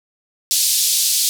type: band-pass noise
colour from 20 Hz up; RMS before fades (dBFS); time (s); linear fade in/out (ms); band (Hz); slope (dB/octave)
pink; -17; 0.51-1.29; 0; 4000 to 14000; 24
effects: none